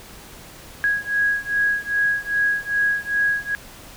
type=beating tone pair; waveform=sine; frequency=1654 / 1656.5 Hz; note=G#6 / G#6; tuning=-8 / -5 cents; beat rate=2.5 Hz; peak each=-21 / -22 dBFS; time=0.84-3.55 s; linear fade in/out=0 ms; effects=pink hiss -42 dBFS RMS until 3.96 s